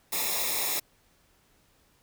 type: noise with comb filter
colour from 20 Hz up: white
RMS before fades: -29 dBFS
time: 0.12-0.8 s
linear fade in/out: 10 ms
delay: 0.66 ms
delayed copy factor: -0.8
effects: pink hiss -65 dBFS RMS until 2.02 s